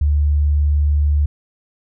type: tone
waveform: sine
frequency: 73.42 Hz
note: D2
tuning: in tune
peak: -12 dBFS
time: 0.01-1.26 s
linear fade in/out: 5 ms
effects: none